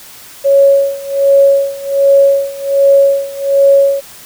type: tone with tremolo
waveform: sine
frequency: 554.4 Hz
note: C#5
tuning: in tune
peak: -3 dBFS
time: 0.44-4.01 s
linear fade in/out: 20 ms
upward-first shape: sine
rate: 1.3 Hz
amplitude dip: 90%
effects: white hiss -35 dBFS RMS until 4.25 s